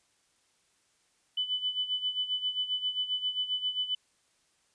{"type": "tone with tremolo", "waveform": "sine", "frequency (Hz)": 3000, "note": "F#7", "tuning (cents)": 23, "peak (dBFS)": -26, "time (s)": [1.37, 3.95], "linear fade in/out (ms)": 5, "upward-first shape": "sine", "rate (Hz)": 7.5, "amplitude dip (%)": 75, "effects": ["white hiss -70 dBFS RMS until 4.74 s", "resampled to 22050 Hz"]}